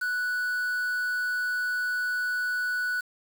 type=tone with quantisation; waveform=triangle; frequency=1480 Hz; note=F#6; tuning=in tune; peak=-24 dBFS; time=0.01-3.01 s; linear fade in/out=10 ms; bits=7; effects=none